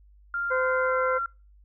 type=tone with pitch glide; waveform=sine; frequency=1395 to 1371.8 Hz; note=F6 to F6; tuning=-2 to -31 cents; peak=-26 dBFS; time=0.34-1.26 s; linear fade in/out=2 ms; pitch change=-29 cents; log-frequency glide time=0.85-0.93 s
type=harmonic tone; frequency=515 Hz; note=C5; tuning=28 cents flat; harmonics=1 / 2 / 3 / 4; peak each=-25 / -31 / -35 / -37 dBFS; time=0.5-1.19 s; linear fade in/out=20 ms
effects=noise-tail reverb RT60 0.3 s tail -26 dB re dry + added 50 Hz sine -52 dBFS peak until 1.64 s